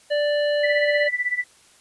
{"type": "harmonic tone", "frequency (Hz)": 587.3, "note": "D5", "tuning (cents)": 0, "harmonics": [1, 3, 5, 7], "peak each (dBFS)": [-19, -29, -33, -36], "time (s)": [0.1, 1.09], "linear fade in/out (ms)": 20}
{"type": "tone with tremolo", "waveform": "sine", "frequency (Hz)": 1975.5, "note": "B6", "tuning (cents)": 0, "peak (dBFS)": -18, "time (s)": [0.63, 1.44], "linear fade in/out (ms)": 10, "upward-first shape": "sine", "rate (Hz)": 16, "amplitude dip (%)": 85}
{"effects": ["white hiss -54 dBFS RMS until 1.8 s", "resampled to 24000 Hz"]}